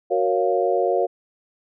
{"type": "chord", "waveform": "sine", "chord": "Gb major seventh", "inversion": "none", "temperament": "equal", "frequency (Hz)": [370, 466.2, 554.4, 698.5], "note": ["Gb4", "Bb4", "Db5", "F5"], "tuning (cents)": [0, 0, 0, 0], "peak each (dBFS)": -23, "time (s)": [0.1, 1.07], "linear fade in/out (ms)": 20, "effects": []}